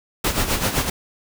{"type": "noise with tremolo", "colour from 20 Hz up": "pink", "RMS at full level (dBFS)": -19, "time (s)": [0.24, 0.9], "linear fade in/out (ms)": 5, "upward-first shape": "sine", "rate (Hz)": 7.8, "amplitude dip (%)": 65, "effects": []}